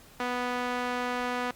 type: tone with band-pass filter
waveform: sawtooth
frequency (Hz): 246.9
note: B3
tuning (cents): 0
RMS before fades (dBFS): -31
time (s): 0.2-1.51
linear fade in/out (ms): 0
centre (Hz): 1300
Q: 0.73
effects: pink hiss -54 dBFS RMS until 1.55 s + Opus 48 kbps